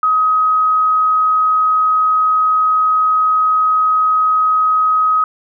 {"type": "tone", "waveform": "sine", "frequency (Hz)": 1264, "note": "D#6", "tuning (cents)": 27, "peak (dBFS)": -10, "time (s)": [0.03, 5.24], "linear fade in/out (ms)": 2, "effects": []}